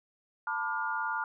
sine chord, B half-diminished seventh, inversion third, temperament just, 889 / 987.8 / 1185.3 / 1422.4 Hz, A5 / B5 / D6 / F6, +18 / 0 / +16 / +31 cents, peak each -35 / -38 / -38 / -33 dBFS, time 0.47-1.24 s, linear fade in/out 2 ms, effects none

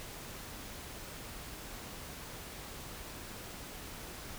silence, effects pink hiss -46 dBFS RMS until 4.38 s

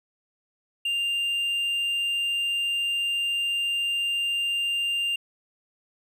triangle tone, 2794 Hz, F7, in tune, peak -22 dBFS, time 0.85-5.16 s, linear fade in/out 5 ms, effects none

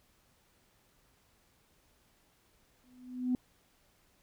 sine tone with exponential growth, 251 Hz, B3, 28 cents sharp, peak -24 dBFS, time 2.84-3.35 s, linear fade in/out 1 ms, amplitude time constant 110 ms, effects tanh soft clip ceiling -22 dBFS + pink hiss -69 dBFS RMS until 4.22 s

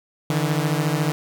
sawtooth beating tone pair, 147.4 / 161.4 Hz, D3 / E3, +7 / -36 cents, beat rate 14 Hz, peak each -18 / -19 dBFS, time 0.3-1.12 s, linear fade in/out 0 ms, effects none

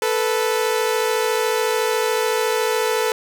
sawtooth tone pair together, 439.8 / 493.7 Hz, A4 / B4, -1 / -1 cents, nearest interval major second, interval 200 cents, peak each -16 / -18 dBFS, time 0.02-3.12 s, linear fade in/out 2 ms, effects none

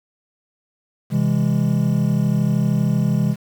triangle chord, C augmented, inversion none, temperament just, 130.81 / 163.52 / 204.4 Hz, C3 / E3 / G#3, 0 / -14 / -27 cents, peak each -18 dBFS, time 1.1-3.36 s, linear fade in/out 50 ms, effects 7-bit

